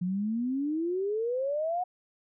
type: exponential sweep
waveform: sine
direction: up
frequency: 174.61 to 740 Hz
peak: -27 dBFS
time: 0.01-1.84 s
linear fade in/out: 10 ms
effects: none